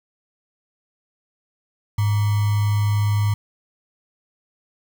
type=tone with sample-and-hold; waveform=sine; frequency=103.7 Hz; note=G#2; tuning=2 cents flat; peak=-16 dBFS; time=1.98-3.34 s; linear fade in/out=5 ms; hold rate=1050 Hz; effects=none